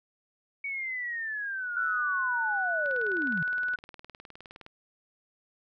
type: linear sweep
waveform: sine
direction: down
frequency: 2253 to 146.83 Hz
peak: -31 dBFS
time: 0.64-3.43 s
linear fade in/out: 5 ms
type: tone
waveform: sine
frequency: 1480 Hz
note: F#6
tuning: in tune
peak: -27 dBFS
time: 1.76-3.76 s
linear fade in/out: 10 ms
type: click train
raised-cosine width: 0.3 ms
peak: -30 dBFS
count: 36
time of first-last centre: 2.86-4.664 s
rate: 19.4 Hz
effects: none